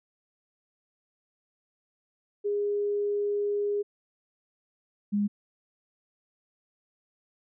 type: tone pair in turn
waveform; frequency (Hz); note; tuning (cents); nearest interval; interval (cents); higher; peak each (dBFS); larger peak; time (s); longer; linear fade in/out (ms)
sine; 410 / 205; G#4 / G#3; -22 / -22; octave; 1200; first; -25 / -23; second; 2.44-3.83 / 5.12-5.28; first; 20
effects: none